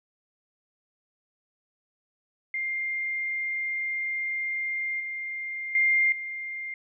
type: tone with level steps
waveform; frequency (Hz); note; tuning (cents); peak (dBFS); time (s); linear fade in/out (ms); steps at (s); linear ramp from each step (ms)
sine; 2108; C7; +12; -27 / -31 / -19 / -32; 2.54-6.74; 2; 5 / 5.75 / 6.12; 2
effects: none